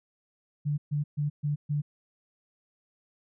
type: tone bursts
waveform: sine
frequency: 146.83 Hz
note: D3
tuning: in tune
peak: -25 dBFS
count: 5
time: 0.65-1.82 s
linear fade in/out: 20 ms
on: 130 ms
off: 130 ms
effects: none